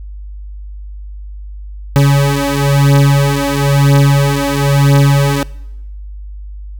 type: beating tone pair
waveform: 40% pulse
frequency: 140 / 141 Hz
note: C#3 / C#3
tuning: +18 / +30 cents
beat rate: 1 Hz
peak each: -10 dBFS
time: 1.96-5.43 s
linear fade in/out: 0 ms
effects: noise-tail reverb RT60 0.9 s tail -22 dB re dry + added 50 Hz sine -25 dBFS peak until 6.79 s